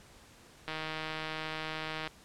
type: click train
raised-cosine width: 0.3 ms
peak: -21 dBFS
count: 220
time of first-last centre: 0.68-2.075 s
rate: 157 Hz
effects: pink hiss -57 dBFS RMS until 2.24 s + low-pass 10000 Hz 12 dB/octave